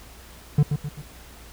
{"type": "tone with echo", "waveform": "triangle", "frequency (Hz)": 146.83, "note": "D3", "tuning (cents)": 0, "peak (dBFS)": -11, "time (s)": [0.58, 0.63], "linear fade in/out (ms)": 5, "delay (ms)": 130, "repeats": 3, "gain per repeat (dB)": -7, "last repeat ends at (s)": 1.02, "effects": ["added 60 Hz sine -47 dBFS peak until 1.52 s", "pink hiss -47 dBFS RMS until 1.52 s"]}